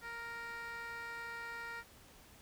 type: tone with band-pass filter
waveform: 15% pulse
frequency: 466.2 Hz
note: A#4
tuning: in tune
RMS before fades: -45 dBFS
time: 0.01-1.84 s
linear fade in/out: 50 ms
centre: 1800 Hz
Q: 1.5
effects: pink hiss -60 dBFS RMS until 2.41 s